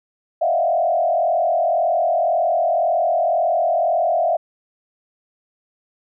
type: tone with frequency modulation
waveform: sine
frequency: 678 Hz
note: E5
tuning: 49 cents sharp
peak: -15 dBFS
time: 0.41-4.37 s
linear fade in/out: 10 ms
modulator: 41.9 Hz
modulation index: 1.4
effects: none